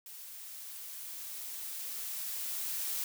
blue noise with level ramp, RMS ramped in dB -48 to -35 dBFS, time 0.06-3.04 s, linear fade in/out 2 ms, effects none

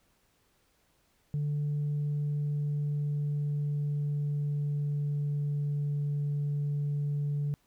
sine tone with pitch glide, 146.83 to 145.06 Hz, D3 to D3, 0 to -21 cents, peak -26 dBFS, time 1.34-7.54 s, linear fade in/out 0 ms, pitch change -21 cents, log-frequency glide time 1.8-6.03 s, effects tanh soft clip ceiling -26 dBFS + pink hiss -70 dBFS RMS until 7.66 s

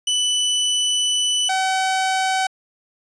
sawtooth tone pair in turn, 2984 / 759 Hz, F#7 / F#5, +14 / +44 cents, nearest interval 2 octaves, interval 2370 cents, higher first, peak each -14 dBFS, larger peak neither, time 0.07-1.49 / 1.49-2.47 s, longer first, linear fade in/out 5 ms, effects resampled to 22050 Hz

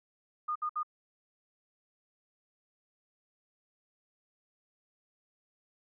sine tone bursts, 1223 Hz, D#6, 30 cents flat, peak -30 dBFS, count 3, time 0.48-0.832 s, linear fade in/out 10 ms, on 76 ms, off 62 ms, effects none

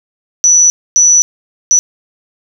sine tone bursts at uneven times, 5930 Hz, F#8, 3 cents sharp, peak -4 dBFS, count 3, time 0.44-0.7 / 0.96-1.22 / 1.71-1.79 s, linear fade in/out 0 ms, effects none

